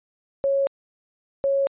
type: tone pair in turn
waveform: sine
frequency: 551 / 551 Hz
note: C#5 / C#5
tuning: -11 / -11 cents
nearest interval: unison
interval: 0 cents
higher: neither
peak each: -18 dBFS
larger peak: neither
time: 0.44-0.67 / 1.44-1.67 s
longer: neither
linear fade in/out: 0 ms
effects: resampled to 8000 Hz